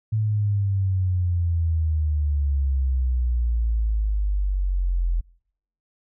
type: exponential sweep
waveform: sine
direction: down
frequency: 110 to 42.1 Hz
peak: -19 dBFS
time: 0.12-5.21 s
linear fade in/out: 10 ms
effects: noise-tail reverb RT60 0.7 s tail -26 dB re dry